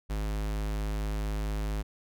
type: tone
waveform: square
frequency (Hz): 52.2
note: G#1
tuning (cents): +10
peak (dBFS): -30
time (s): 0.09-1.83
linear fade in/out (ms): 20
effects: none